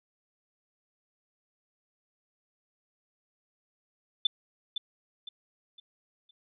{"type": "tone with echo", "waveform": "sine", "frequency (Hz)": 3520, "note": "A7", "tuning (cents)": 0, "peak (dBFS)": -20, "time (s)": [4.25, 4.27], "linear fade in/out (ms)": 5, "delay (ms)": 510, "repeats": 4, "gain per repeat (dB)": -9, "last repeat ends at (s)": 6.31, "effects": []}